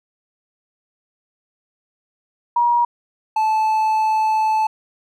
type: tone pair in turn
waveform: sine / triangle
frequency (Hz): 954 / 871.7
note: A#5 / A5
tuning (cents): +40 / -16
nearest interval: major second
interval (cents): 156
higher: first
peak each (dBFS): -13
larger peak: neither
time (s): 2.56-2.85 / 3.36-4.67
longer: second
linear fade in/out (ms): 5
effects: none